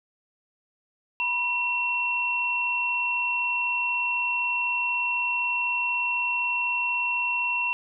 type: tone pair together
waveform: sine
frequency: 973 / 2718 Hz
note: B5 / F7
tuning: -26 / -48 cents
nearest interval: octave + tritone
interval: 1778 cents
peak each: -30 / -24 dBFS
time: 1.2-7.73 s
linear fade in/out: 0 ms
effects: none